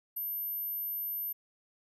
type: tone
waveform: sine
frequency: 13000 Hz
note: G#9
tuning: 38 cents flat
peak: -33 dBFS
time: 0.16-1.33 s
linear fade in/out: 10 ms
effects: none